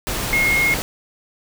sine tone in noise, 2153 Hz, C7, 49 cents sharp, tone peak -15 dBFS, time 0.33-0.74 s, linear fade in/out 0 ms, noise pink, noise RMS -24 dBFS, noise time 0.07-0.82 s, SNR +6 dB, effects none

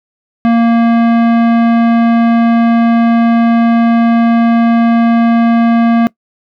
sine tone with tanh clipping, 231.9 Hz, A#3, 9 cents flat, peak -8 dBFS, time 0.45-6.07 s, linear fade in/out 0 ms, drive 17 dB, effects noise-tail reverb RT60 0.1 s tail -22 dB re dry

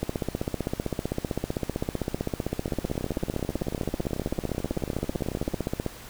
two click trains, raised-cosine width 2 ms, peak -13 / -19 dBFS, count 92 / 53, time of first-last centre 0.03-5.863 / 2.68-5.537 s, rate 15.6 / 18.2 Hz, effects pink hiss -44 dBFS RMS until 6.09 s

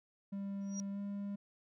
triangle tone with pitch glide, 198.1 to 201.1 Hz, G3 to G3, +18 to +44 cents, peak -36 dBFS, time 0.32-1.36 s, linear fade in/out 10 ms, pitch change +26 cents, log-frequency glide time 0.91-0.99 s
sine tone with exponential growth, 5740 Hz, F8, 47 cents sharp, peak -38 dBFS, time 0.61-0.8 s, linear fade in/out 0 ms, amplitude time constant 40 ms
effects none

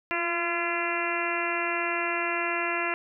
harmonic tone with a mistuned harmonic, 341.6 Hz, F4, 38 cents flat, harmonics 1 / 2 / 3 / 4 / 5 / 6 / 7 / 8, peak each -34 / -34 / -34 / -34 / -34 / -34 / -34 / -34 dBFS, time 0.11-2.94 s, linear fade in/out 0 ms, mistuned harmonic 1, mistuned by +27 cents, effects none

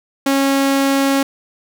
sawtooth tone, 274.1 Hz, C#4, 19 cents flat, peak -9 dBFS, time 0.26-1.23 s, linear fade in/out 5 ms, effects none

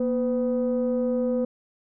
sine tone pair together, 238.3 / 505 Hz, A#3 / B4, +38 / +39 cents, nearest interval octave + minor second, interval 1301 cents, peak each -23 dBFS, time 0-1.45 s, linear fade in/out 5 ms, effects tanh soft clip ceiling -17 dBFS

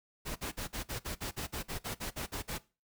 pink noise bursts, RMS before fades -38 dBFS, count 15, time 0.25-2.586 s, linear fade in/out 20 ms, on 110 ms, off 49 ms, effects noise-tail reverb RT60 0.3 s tail -19 dB re dry

